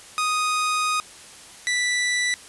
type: tone pair in turn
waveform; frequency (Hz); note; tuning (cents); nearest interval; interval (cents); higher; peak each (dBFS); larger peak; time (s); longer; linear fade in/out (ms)
sawtooth; 1244.5 / 1971.5; D#6 / B6; 0 / -4; minor sixth; 796; second; -17; neither; 0.18-1 / 1.67-2.34; first; 0
effects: white hiss -44 dBFS RMS until 2.48 s + resampled to 24000 Hz